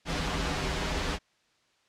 pink noise with comb filter, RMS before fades -30 dBFS, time 0.05-1.19 s, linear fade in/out 50 ms, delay 8.9 ms, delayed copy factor -0.8, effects white hiss -68 dBFS RMS until 1.88 s + low-pass 5000 Hz 12 dB/octave

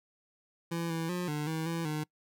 25% pulse tone with pitch steps, 168.1 / 164.1 / 178.6 / 149.5 / 159.9 / 166.6 / 152.6 Hz, E3 / E3 / F3 / D3 / D#3 / E3 / D#3, +34 / -8 / +39 / +31 / +48 / +19 / -33 cents, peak -28 dBFS, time 0.71-2.04 s, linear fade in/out 10 ms, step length 190 ms, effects noise-tail reverb RT60 0.1 s tail -24 dB re dry

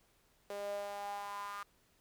sawtooth tone with high-pass filter sweep, 202.4 Hz, G#3, 44 cents flat, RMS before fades -42 dBFS, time 0.5-1.63 s, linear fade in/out 2 ms, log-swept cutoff 510 to 1200 Hz, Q 6.6, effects pink hiss -71 dBFS RMS until 2 s

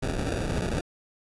pink noise with sample-and-hold, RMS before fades -28 dBFS, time 0.02-0.81 s, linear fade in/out 10 ms, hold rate 1050 Hz, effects resampled to 24000 Hz

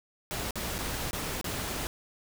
pink noise with dropouts, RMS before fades -34 dBFS, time 0.31-1.87 s, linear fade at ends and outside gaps 0 ms, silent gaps 0.508-0.556 / 0.782-0.788 / 1.109-1.131 / 1.412-1.443 s, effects none

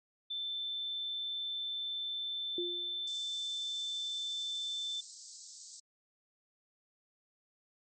sine tone, 3539 Hz, A7, 9 cents sharp, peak -35 dBFS, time 0.3-5.01 s, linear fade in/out 10 ms
sine tone with exponential decay, 350.8 Hz, F4, 8 cents sharp, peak -32 dBFS, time 2.58-3.09 s, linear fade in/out 2 ms, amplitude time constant 110 ms
white high-pass noise, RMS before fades -45 dBFS, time 3.07-5.8 s, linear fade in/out 5 ms, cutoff 4400 Hz, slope 48 dB/octave
effects MP3 32 kbps

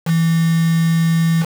sine tone with quantisation, 164.81 Hz, E3, in tune, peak -12 dBFS, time 0.05-1.46 s, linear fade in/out 50 ms, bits 4, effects none

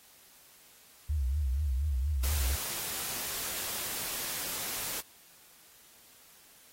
sine tone with vibrato, 69.3 Hz, C#2, in tune, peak -27 dBFS, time 1.09-2.56 s, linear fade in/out 10 ms, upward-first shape triangle, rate 4.2 Hz, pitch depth 220 cents each way
white noise, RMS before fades -36 dBFS, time 2.23-5.01 s, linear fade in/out 10 ms
effects white hiss -58 dBFS RMS until 6.72 s + AAC 48 kbps

